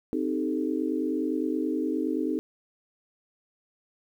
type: chord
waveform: sine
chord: A half-diminished seventh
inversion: first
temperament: equal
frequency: 261.6 / 311.1 / 392 / 440 Hz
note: C4 / Eb4 / G4 / A4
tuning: 0 / 0 / 0 / 0 cents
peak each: -30 / -28 / -34 / -34 dBFS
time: 0.13-2.39 s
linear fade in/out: 0 ms
effects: 10-bit